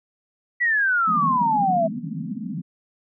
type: exponential sweep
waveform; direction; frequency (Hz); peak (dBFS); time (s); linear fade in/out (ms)
sine; down; 1975.5 to 640; -17; 0.6-1.88; 20
type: band-pass noise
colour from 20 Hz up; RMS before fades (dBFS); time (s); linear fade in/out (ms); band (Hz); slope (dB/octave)
white; -29; 1.07-2.62; 20; 150 to 260; 96
effects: none